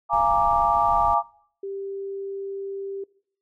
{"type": "chord", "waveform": "sine", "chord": "Bb dominant seventh", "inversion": "second", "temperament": "equal with one note detuned", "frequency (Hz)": [688.4, 830.6, 932.3, 1174.7], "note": ["F5", "Ab5", "Bb5", "D6"], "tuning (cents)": [-25, 0, 0, 0], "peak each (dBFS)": [-25, -22, -23, -22], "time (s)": [0.09, 1.23], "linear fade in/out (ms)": 50}
{"type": "noise", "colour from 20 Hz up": "brown", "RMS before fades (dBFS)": -36, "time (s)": [0.13, 1.14], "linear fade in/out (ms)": 0}
{"type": "tone", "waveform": "sine", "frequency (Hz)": 393.1, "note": "G4", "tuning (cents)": 5, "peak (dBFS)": -29, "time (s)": [1.63, 3.04], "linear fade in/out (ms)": 5}
{"effects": ["noise-tail reverb RT60 0.6 s tail -22 dB re dry"]}